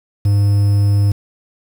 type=tone with quantisation; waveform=triangle; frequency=101.4 Hz; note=G#2; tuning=41 cents flat; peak=-8 dBFS; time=0.25-1.12 s; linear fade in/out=5 ms; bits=6; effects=none